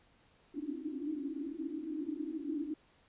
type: band-pass noise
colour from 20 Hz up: white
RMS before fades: -39 dBFS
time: 0.54-2.74 s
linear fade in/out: 10 ms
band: 280 to 320 Hz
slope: 96 dB/octave
effects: pink hiss -67 dBFS RMS until 3.08 s + resampled to 8000 Hz